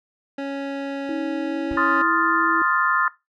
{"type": "tone", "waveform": "25% pulse", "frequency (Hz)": 277.2, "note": "C#4", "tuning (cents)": 0, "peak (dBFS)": -22, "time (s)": [0.38, 2.02], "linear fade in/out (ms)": 5}
{"type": "tone with pitch glide", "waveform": "sine", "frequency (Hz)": [318, 328.3], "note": ["D#4", "E4"], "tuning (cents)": [38, -7], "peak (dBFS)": -25, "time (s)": [1.09, 2.62], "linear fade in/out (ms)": 2, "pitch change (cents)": 55, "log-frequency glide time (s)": [1.38, 1.76]}
{"type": "noise with exponential decay", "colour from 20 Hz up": "brown", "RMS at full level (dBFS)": -32, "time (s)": [1.71, 1.89], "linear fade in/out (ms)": 1, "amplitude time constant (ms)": 39}
{"type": "chord", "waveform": "sine", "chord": "F dominant seventh", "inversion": "second", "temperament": "equal", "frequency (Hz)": [1046.5, 1244.5, 1396.9, 1760], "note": ["C6", "Eb6", "F6", "A6"], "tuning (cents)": [0, 0, 0, 0], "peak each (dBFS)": -23, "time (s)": [1.77, 3.08], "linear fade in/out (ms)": 2}
{"effects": ["noise-tail reverb RT60 0.2 s tail -17 dB re dry", "low-pass 3000 Hz 12 dB/octave"]}